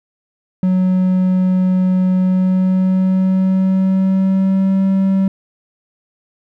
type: tone with pitch glide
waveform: triangle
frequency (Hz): 184.9 to 192.53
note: F#3 to G3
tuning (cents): -1 to -31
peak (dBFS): -9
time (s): 0.63-5.28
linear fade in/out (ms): 2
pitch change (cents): +70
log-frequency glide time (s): 2.16-4.82
effects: none